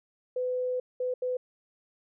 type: tone bursts at uneven times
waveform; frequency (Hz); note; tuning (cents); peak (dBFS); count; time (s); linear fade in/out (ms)
sine; 503; B4; +32; -27; 3; 0.36-0.8 / 1-1.14 / 1.22-1.37; 5
effects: none